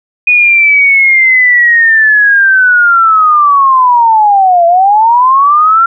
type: linear two-way sweep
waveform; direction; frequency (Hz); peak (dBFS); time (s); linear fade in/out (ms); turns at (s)
sine; down then up; 2480 to 671 to 1376; -3; 0.27-5.86; 5; 4.66
effects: none